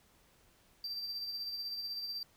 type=tone with tremolo; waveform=triangle; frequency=4691 Hz; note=D8; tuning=3 cents flat; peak=-35 dBFS; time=0.84-2.23 s; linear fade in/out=2 ms; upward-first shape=sine; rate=16 Hz; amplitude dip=40%; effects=pink hiss -67 dBFS RMS until 2.36 s